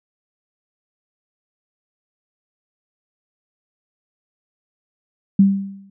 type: tone with exponential decay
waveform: sine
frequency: 196.3 Hz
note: G3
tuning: 3 cents sharp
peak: -6 dBFS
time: 5.39-5.9 s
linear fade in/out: 5 ms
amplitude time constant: 110 ms
effects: none